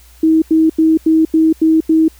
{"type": "tone bursts", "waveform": "sine", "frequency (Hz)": 319.4, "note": "D#4", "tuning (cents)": 45, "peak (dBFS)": -7, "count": 7, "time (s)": [0.23, 2.082], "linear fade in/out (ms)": 5, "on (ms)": 190, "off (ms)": 87, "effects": ["added 60 Hz sine -42 dBFS peak until 2.19 s", "white hiss -47 dBFS RMS until 2.19 s"]}